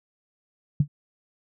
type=tone with exponential decay; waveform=sine; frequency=145.7 Hz; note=D3; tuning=13 cents flat; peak=-12 dBFS; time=0.8-0.88 s; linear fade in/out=5 ms; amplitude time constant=16 ms; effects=none